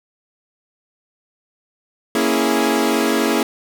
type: chord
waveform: sawtooth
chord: A# half-diminished seventh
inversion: none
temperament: equal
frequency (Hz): 233.1 / 277.2 / 329.6 / 415.3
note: A#3 / C#4 / E4 / G#4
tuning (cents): 0 / 0 / 0 / 0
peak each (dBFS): -17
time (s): 2.15-3.43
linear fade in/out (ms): 2
effects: none